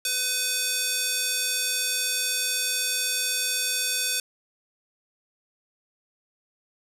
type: tone with high-pass filter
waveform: square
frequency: 504 Hz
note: B4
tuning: 35 cents sharp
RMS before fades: -26 dBFS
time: 0.05-4.2 s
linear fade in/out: 2 ms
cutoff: 3700 Hz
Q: 0.62
effects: resampled to 32000 Hz + 8-bit